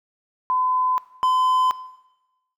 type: tone pair in turn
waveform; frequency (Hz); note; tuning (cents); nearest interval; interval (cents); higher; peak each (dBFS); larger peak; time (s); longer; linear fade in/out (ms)
sine / triangle; 1015 / 1020.2; B5 / C6; +47 / -44; unison; 9; second; -18 / -14; second; 0.5-0.98 / 1.23-1.71; neither; 0
effects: noise-tail reverb RT60 1.0 s tail -17 dB re dry